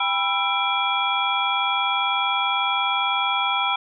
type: tone cluster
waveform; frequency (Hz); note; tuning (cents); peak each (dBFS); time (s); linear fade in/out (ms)
sine; 798 / 986 / 1335 / 2357 / 3339; G5 / B5 / E6 / D7 / G#7; +31 / -3 / +22 / +6 / +9; -26; 0-3.76; 5
effects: none